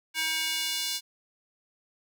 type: tone with high-pass filter sweep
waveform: square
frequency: 318.1 Hz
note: D#4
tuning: 38 cents sharp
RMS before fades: -30 dBFS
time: 0.14-1.01 s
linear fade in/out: 50 ms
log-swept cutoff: 2100 to 4000 Hz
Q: 1.5
effects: none